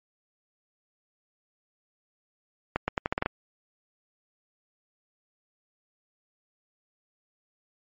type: accelerating click train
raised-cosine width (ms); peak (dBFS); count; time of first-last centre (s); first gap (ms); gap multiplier
0.5; -10; 8; 2.76-3.26; 120; 0.82
effects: MP3 32 kbps